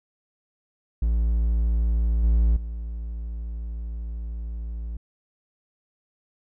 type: tone with level steps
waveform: triangle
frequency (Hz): 56.6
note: A1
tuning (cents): +50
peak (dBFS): -17 / -14 / -27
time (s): 1.02-4.97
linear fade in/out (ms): 5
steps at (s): 2.23 / 2.56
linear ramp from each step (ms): 10
effects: none